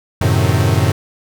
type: chord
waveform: 45% pulse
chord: F# diminished seventh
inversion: none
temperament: equal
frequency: 92.5 / 110 / 130.81 / 155.56 Hz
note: F#2 / A2 / C3 / Eb3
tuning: 0 / 0 / 0 / 0 cents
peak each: -16 / -16 / -18 / -20 dBFS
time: 0.21-0.92 s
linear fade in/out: 5 ms
effects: none